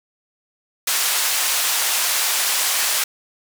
white band-pass noise, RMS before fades -20 dBFS, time 0.87-3.04 s, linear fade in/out 5 ms, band 760 to 12000 Hz, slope 12 dB/octave, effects none

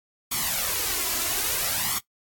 white noise with flanger, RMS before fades -26 dBFS, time 0.31-1.99 s, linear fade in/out 10 ms, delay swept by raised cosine 0.9 to 3 ms, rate 0.6 Hz, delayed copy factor +0.7, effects noise-tail reverb RT60 0.1 s tail -18 dB re dry + AAC 64 kbps

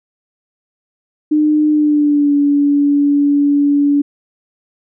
sine tone with pitch glide, 303 to 286.7 Hz, D#4 to D4, -46 to -42 cents, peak -9 dBFS, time 1.31-4.02 s, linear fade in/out 10 ms, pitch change -96 cents, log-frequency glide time 1.7-2.34 s, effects none

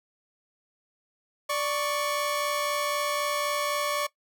sawtooth tone pair together, 586.3 / 1108.7 Hz, D5 / C#6, -3 / 0 cents, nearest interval major seventh, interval 1103 cents, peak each -25 dBFS, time 1.49-4.07 s, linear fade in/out 10 ms, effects noise-tail reverb RT60 0.1 s tail -19 dB re dry

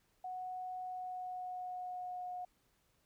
sine tone with pitch glide, 737 to 723.9 Hz, F#5 to F#5, -7 to -38 cents, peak -40 dBFS, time 0.24-2.45 s, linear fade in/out 5 ms, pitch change -31 cents, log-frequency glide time 0.78-2.33 s, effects pink hiss -75 dBFS RMS until 3.05 s

